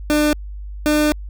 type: tone pair in turn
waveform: 30% pulse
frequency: 299.3 / 300.8 Hz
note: D4 / D4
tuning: +33 / +42 cents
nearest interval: unison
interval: 9 cents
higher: second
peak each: -11 dBFS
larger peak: neither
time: 0.1-0.33 / 0.86-1.12 s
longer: second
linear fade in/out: 0 ms
effects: added 50 Hz sine -28 dBFS peak until 1.29 s